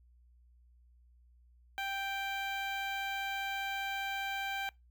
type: tone with notch filter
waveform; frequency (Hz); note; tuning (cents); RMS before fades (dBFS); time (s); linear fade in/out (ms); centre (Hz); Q
15% pulse; 785; G5; +2; -37; 1.78-4.69; 0; 9100; 0.58
effects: noise-tail reverb RT60 0.2 s tail -24 dB re dry + added 60 Hz sine -60 dBFS peak until 4.9 s